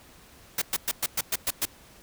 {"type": "noise bursts", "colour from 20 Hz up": "white", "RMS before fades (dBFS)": -26, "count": 8, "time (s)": [0.58, 1.654], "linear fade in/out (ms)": 5, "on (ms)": 38, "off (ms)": 110, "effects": ["pink hiss -53 dBFS RMS until 2.02 s"]}